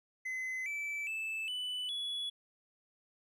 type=tone with pitch steps; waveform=triangle; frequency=2040 / 2316 / 2630 / 2987 / 3391 Hz; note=C7 / D7 / E7 / F#7 / G#7; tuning=-44 / -25 / -5 / +16 / +35 cents; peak=-34 dBFS; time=0.25-2.3 s; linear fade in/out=10 ms; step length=410 ms; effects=none